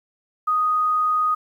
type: tone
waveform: sine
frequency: 1244.5 Hz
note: D#6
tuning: in tune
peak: -17 dBFS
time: 0.47-1.35 s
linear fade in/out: 10 ms
effects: 9-bit